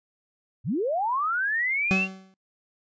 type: linear sweep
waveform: sine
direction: up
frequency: 88.6 to 2790 Hz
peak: -23 dBFS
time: 0.64-2.08 s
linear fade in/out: 50 ms
type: tone with exponential decay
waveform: 40% pulse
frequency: 190 Hz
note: F#3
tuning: 46 cents sharp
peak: -18 dBFS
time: 1.91-2.34 s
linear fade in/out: 0 ms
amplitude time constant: 93 ms
effects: noise-tail reverb RT60 0.1 s tail -26 dB re dry + resampled to 16000 Hz